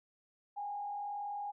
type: tone with frequency modulation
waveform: sine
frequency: 817 Hz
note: G#5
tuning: 29 cents flat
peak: -37 dBFS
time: 0.56-1.52 s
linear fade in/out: 20 ms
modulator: 41.3 Hz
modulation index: 0.47
effects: none